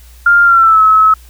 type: tone with pitch glide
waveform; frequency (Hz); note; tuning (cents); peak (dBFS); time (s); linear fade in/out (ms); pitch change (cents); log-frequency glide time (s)
sine; 1400 to 1291.2; F6 to E6; +4 to -36; -4; 0.26-1.14; 5; -140; 0.44-0.81
effects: added 60 Hz sine -36 dBFS peak until 1.29 s + white hiss -45 dBFS RMS until 1.29 s